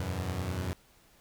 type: chord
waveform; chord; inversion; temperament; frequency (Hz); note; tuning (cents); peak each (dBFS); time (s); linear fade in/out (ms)
sawtooth; E suspended second; none; equal; 82.41 / 92.5 / 123.47; E2 / F#2 / B2; 0 / 0 / 0; -33 / -30 / -35; 0-0.73; 0
effects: pink hiss -62 dBFS RMS until 1.2 s